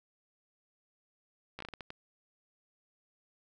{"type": "slowing click train", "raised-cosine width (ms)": 0.3, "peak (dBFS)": -26, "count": 8, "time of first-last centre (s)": [1.59, 1.904], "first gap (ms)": 14, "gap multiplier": 1.38, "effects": []}